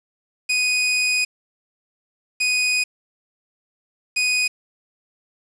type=tone bursts at uneven times; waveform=sawtooth; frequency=2489 Hz; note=D#7; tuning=in tune; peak=-14 dBFS; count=3; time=0.49-1.25 / 2.4-2.84 / 4.16-4.48 s; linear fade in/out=10 ms; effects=resampled to 22050 Hz + 7-bit